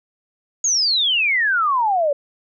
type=exponential sweep; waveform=sine; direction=down; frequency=6800 to 554.4 Hz; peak=-15 dBFS; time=0.64-2.13 s; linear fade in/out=5 ms; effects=none